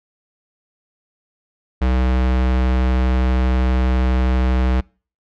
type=tone; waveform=square; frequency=63.4 Hz; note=B1; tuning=46 cents sharp; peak=-15 dBFS; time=1.81-4.81 s; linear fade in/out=10 ms; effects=noise-tail reverb RT60 0.4 s tail -26 dB re dry + low-pass 3000 Hz 12 dB/octave